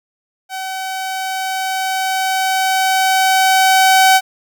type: tone with level ramp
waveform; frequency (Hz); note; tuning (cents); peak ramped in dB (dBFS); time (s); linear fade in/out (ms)
sawtooth; 760; F#5; +46; -19 to -3; 0.49-4.21; 50
effects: none